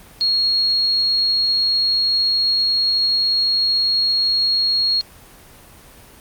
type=tone; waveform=sine; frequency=4297 Hz; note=C8; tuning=45 cents sharp; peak=-14 dBFS; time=0.21-5.01 s; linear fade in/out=0 ms; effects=pink hiss -44 dBFS RMS until 6.2 s + Opus 32 kbps